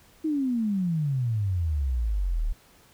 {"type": "exponential sweep", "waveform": "sine", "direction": "down", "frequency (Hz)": [322.1, 35.18], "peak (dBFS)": -23, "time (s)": [0.24, 2.53], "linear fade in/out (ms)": 10, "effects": ["pink hiss -57 dBFS RMS until 2.93 s"]}